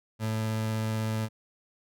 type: tone with vibrato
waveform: 30% pulse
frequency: 110 Hz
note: A2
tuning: in tune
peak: -25 dBFS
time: 0.19-1.29 s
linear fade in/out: 50 ms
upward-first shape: triangle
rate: 16 Hz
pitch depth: 8 cents each way
effects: none